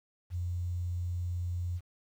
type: tone with quantisation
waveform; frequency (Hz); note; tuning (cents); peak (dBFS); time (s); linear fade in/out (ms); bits
sine; 88.2; F2; +18; -31; 0.3-1.81; 50; 10
effects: none